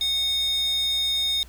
square tone with high-pass filter, 736 Hz, F#5, 9 cents flat, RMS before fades -24 dBFS, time 0.01-1.43 s, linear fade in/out 0 ms, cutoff 3600 Hz, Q 7.7, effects added 60 Hz sine -44 dBFS peak until 1.48 s + pink hiss -52 dBFS RMS until 1.48 s

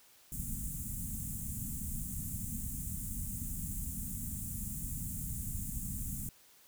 pink band-stop noise, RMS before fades -39 dBFS, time 0.32-6.29 s, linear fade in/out 2 ms, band 240 to 7200 Hz, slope 48 dB/octave, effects white hiss -62 dBFS RMS until 6.67 s

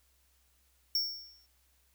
square tone with exponential decay, 5470 Hz, F8, 37 cents flat, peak -26 dBFS, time 0.95-1.46 s, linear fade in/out 2 ms, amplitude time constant 110 ms, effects added 64 Hz sine -70 dBFS peak until 1.94 s + white hiss -71 dBFS RMS until 1.94 s

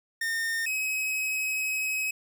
45% pulse tone pair in turn, 1823 / 2548 Hz, A#6 / D#7, -39 / +41 cents, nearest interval tritone, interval 580 cents, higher second, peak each -27 dBFS, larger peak neither, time 0.21-0.66 / 0.66-2.11 s, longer second, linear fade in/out 5 ms, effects none

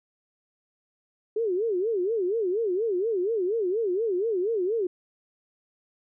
sine tone with vibrato, 405.7 Hz, G#4, 41 cents flat, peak -23 dBFS, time 1.36-4.87 s, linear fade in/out 5 ms, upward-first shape sine, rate 4.2 Hz, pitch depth 240 cents each way, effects none

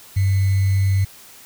sine tone with sample-and-hold, 96.9 Hz, G2, 20 cents flat, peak -14 dBFS, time 0.16-1.05 s, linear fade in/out 10 ms, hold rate 2100 Hz, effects white hiss -44 dBFS RMS until 1.45 s

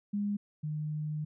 sine tone pair in turn, 204.4 / 152.14 Hz, G#3 / D#3, -27 / -39 cents, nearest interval perfect fourth, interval 512 cents, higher first, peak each -29 / -32 dBFS, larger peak first, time 0.13-0.37 / 0.63-1.25 s, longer second, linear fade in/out 10 ms, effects none

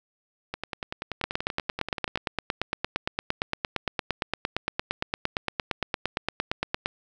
two click trains, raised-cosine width 0.3 ms, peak -9 / -15 dBFS, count 50 / 18, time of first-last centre 1.24-6.859 / 0.54-2.175 s, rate 8.72 / 10.4 Hz, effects none

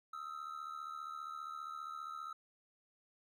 triangle ring-modulated tone, 1300 Hz, E6, 24 cents flat, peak -38 dBFS, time 0.13-2.33 s, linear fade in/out 5 ms, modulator 37.5 Hz, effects none

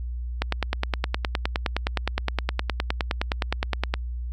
click train, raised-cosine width 0.3 ms, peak -7 dBFS, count 35, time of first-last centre 0.42-3.94 s, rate 9.66 Hz, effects added 60 Hz sine -28 dBFS peak until 4.32 s

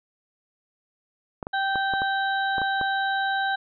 clicks, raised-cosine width 1 ms, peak -17 dBFS, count 8, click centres 1.428 / 1.469 / 1.757 / 1.937 / 2.019 / 2.582 / 2.617 / 2.813 s
harmonic tone, 780 Hz, G5, 9 cents flat, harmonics 1 / 2 / 4 / 5, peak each -25 / -26 / -41 / -34 dBFS, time 1.53-3.56 s, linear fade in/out 10 ms
effects none

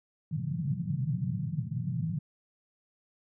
pink band-pass noise, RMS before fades -32 dBFS, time 0.31-2.19 s, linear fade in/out 10 ms, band 120 to 170 Hz, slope 48 dB/octave, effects none

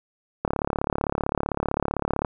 click train, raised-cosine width 1 ms, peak -9 dBFS, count 65, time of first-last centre 0.45-2.248 s, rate 35.6 Hz, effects none

